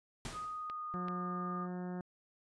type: noise with exponential decay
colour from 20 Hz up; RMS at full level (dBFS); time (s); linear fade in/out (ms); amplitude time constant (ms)
pink; -41; 0.25-0.71; 1; 100
type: tone with pitch glide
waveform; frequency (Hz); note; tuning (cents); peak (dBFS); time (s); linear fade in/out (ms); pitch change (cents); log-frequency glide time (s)
sine; 1244.5 to 1219.6; D#6 to D#6; 0 to -35; -39; 0.32-1.68; 50; -35; 0.51-1.14
type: clicks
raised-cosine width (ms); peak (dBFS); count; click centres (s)
0.3; -31; 2; 0.699 / 1.084
type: harmonic tone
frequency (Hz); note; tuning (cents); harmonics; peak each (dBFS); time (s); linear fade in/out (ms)
180; F#3; -47; 1 / 2 / 3 / 4 / 5 / 6 / 7 / 8 / 9 / 10; -39 / -46 / -53 / -51 / -56 / -60 / -59 / -61 / -60 / -65; 0.94-2.01; 0
effects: resampled to 22050 Hz